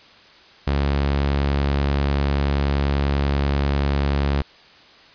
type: tone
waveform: sawtooth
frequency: 70.3 Hz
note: C#2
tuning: 25 cents sharp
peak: -14 dBFS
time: 0.67-4.42 s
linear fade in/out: 5 ms
effects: white hiss -48 dBFS RMS until 5.14 s + resampled to 11025 Hz